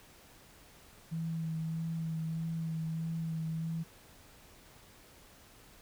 sine tone with vibrato, 162.2 Hz, E3, 28 cents flat, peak -33 dBFS, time 1.11-3.84 s, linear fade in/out 20 ms, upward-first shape sine, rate 1.6 Hz, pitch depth 19 cents each way, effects pink hiss -58 dBFS RMS until 5.81 s

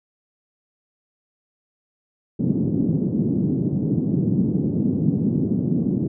pink band-pass noise, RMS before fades -21 dBFS, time 2.39-6.08 s, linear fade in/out 10 ms, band 140 to 300 Hz, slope 24 dB/octave, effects none

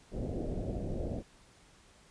pink low-pass noise, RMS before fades -36 dBFS, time 0.11-1.23 s, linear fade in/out 50 ms, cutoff 660 Hz, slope 48 dB/octave, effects pink hiss -61 dBFS RMS until 2.1 s + resampled to 22050 Hz

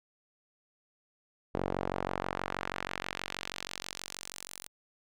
sawtooth tone with band-pass filter sweep, 46.25 Hz, F#1, in tune, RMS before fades -38 dBFS, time 1.54-4.68 s, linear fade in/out 10 ms, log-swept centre 500 to 11000 Hz, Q 0.92, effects none

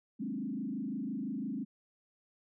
sine tone with frequency modulation, 239.9 Hz, A#3, 50 cents sharp, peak -34 dBFS, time 0.19-1.65 s, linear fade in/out 20 ms, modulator 25.9 Hz, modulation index 1.9, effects none

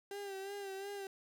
35% pulse tone with vibrato, 394.7 Hz, G4, 12 cents sharp, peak -40 dBFS, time 0.11-1.07 s, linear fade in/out 2 ms, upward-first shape sine, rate 2.8 Hz, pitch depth 48 cents each way, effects none

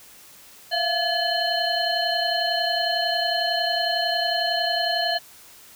sine tone cluster, 676 / 707 / 1712 / 3028 / 4206 Hz, E5 / F5 / A6 / F#7 / C8, +43 / +21 / -48 / +39 / +8 cents, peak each -27 / -27 / -28 / -29 / -26 dBFS, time 0.71-5.19 s, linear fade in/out 20 ms, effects white hiss -48 dBFS RMS until 5.75 s

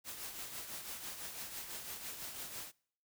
white noise with tremolo, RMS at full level -43 dBFS, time 0.04-2.72 s, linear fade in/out 50 ms, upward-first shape triangle, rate 6 Hz, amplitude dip 55%, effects noise-tail reverb RT60 0.6 s tail -25 dB re dry

